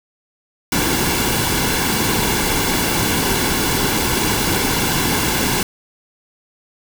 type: noise with comb filter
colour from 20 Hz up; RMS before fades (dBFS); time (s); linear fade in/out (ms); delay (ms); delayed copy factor
pink; -18; 0.72-5.63; 2; 1.6; -0.55
effects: none